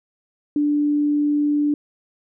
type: tone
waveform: sine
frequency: 293.7 Hz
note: D4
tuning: in tune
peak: -16 dBFS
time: 0.56-1.74 s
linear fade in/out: 2 ms
effects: none